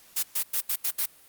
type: noise bursts at uneven times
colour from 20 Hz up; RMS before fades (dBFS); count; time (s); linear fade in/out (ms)
blue; -26; 6; 0.16-0.23 / 0.35-0.43 / 0.53-0.61 / 0.69-0.76 / 0.84-0.91 / 0.98-1.06; 10
effects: white hiss -55 dBFS RMS until 1.28 s + Opus 48 kbps